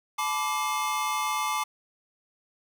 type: tone cluster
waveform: square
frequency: 863 / 1000 / 1172 / 2123 Hz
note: A5 / B5 / D6 / C7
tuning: -34 / +21 / -4 / +25 cents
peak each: -32 / -35 / -30 / -36 dBFS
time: 0.18-1.64 s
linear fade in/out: 10 ms
effects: none